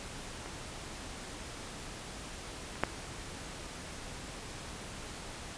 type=clicks; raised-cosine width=0.5 ms; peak=-28 / -29 / -11 dBFS; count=3; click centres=0.46 / 2.756 / 2.836 s; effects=pink hiss -44 dBFS RMS until 5.57 s + resampled to 22050 Hz